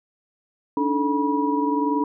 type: tone cluster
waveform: sine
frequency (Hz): 286.4 / 307.2 / 436.6 / 969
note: D4 / D#4 / A4 / B5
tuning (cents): -43 / -22 / -13 / -33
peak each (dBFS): -22 / -28 / -28 / -24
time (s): 0.77-2.04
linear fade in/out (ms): 2
effects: none